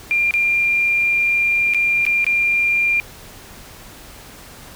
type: tone with dropouts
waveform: sine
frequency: 2392 Hz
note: D7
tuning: 31 cents sharp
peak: -14 dBFS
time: 0.11-3 s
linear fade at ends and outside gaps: 0 ms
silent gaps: 0.309-0.339 / 1.737-1.746 / 2.052-2.065 / 2.244-2.266 s
effects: pink hiss -40 dBFS RMS until 4.75 s